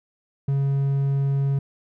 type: tone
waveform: triangle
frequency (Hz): 138.4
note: C#3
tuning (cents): -2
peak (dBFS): -17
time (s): 0.48-1.59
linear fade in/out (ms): 5
effects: none